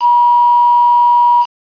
sine tone with quantisation, 962 Hz, B5, 46 cents flat, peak -6 dBFS, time 0-1.46 s, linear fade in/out 50 ms, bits 4, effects resampled to 11025 Hz

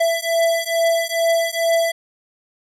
square beating tone pair, 665 / 667.3 Hz, E5 / E5, +15 / +21 cents, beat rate 2.3 Hz, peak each -20 dBFS, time 0-1.92 s, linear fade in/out 10 ms, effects resampled to 32000 Hz

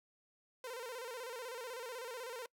sawtooth tone with vibrato, 485.4 Hz, B4, 30 cents flat, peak -39 dBFS, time 0.64-2.46 s, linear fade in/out 2 ms, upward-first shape square, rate 16 Hz, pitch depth 94 cents each way, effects noise-tail reverb RT60 0.1 s tail -24 dB re dry

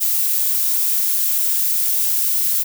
violet noise, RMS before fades -18 dBFS, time 0-2.64 s, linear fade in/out 20 ms, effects none

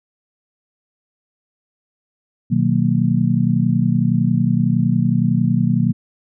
sine chord, B major seventh, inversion none, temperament just, 123.47 / 154.34 / 185.21 / 231.5 Hz, B2 / D#3 / F#3 / A#3, 0 / -14 / +2 / -12 cents, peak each -19 dBFS, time 2.5-5.93 s, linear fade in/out 20 ms, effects none

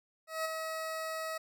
20% pulse tone with ADSR envelope, 640 Hz, D#5, 49 cents sharp, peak -26 dBFS, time 0.27-1.38 s, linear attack 180 ms, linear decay 16 ms, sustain -5 dB, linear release 8 ms, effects none

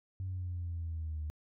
sine exponential sweep, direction down, 95 to 75.3 Hz, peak -34 dBFS, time 0.2-1.3 s, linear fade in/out 0 ms, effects tanh soft clip ceiling -31 dBFS

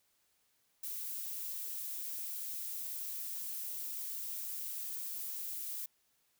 violet noise, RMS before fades -41 dBFS, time 0.83-5.86 s, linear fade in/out 5 ms, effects white hiss -75 dBFS RMS until 6.39 s

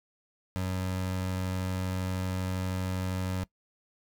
25% pulse tone, 92.7 Hz, F#2, 4 cents sharp, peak -26 dBFS, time 0.56-3.44 s, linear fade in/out 0 ms, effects noise-tail reverb RT60 0.1 s tail -20 dB re dry

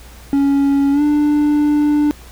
triangle tone with pitch glide, 279.1 to 295.7 Hz, C#4 to D4, +12 to +12 cents, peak -9 dBFS, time 0.33-2.11 s, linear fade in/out 0 ms, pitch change +100 cents, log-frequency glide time 0.92-1.02 s, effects added 60 Hz sine -38 dBFS peak until 2.31 s + pink hiss -42 dBFS RMS until 2.31 s

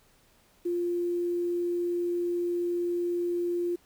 sine tone with quantisation, 349.2 Hz, F4, in tune, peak -26 dBFS, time 0.65-3.76 s, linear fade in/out 10 ms, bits 9, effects pink hiss -63 dBFS RMS until 3.85 s

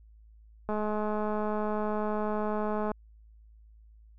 click train, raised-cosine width 1 ms, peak -19 dBFS, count 473, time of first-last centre 0.69-2.916 s, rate 212 Hz, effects added 54 Hz sine -52 dBFS peak until 4.18 s

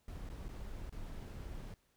brown noise with dropouts, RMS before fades -45 dBFS, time 0.08-1.74 s, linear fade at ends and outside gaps 2 ms, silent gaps 0.291-0.299 / 0.484-0.489 / 0.896-0.924 s, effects pink hiss -75 dBFS RMS until 1.96 s

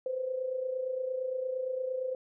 sine tone with amplitude modulation, 515 Hz, C5, 28 cents flat, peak -28 dBFS, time 0.06-2.15 s, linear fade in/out 2 ms, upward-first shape sine, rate 28.7 Hz, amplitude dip 60%, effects none

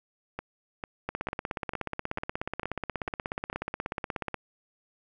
two click trains, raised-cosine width 0.5 ms, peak -16 / -19 dBFS, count 55 / 8, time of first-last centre 1.09-4.343 / 0.39-3.529 s, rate 16.6 / 2.23 Hz, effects none

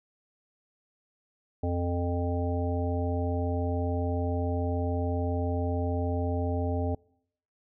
harmonic tone, 87.3 Hz, F2, in tune, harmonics 1 / 3 / 5 / 7 / 9, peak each -28 / -33 / -35 / -36 / -38 dBFS, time 1.63-6.95 s, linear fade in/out 5 ms, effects noise-tail reverb RT60 0.7 s tail -26 dB re dry

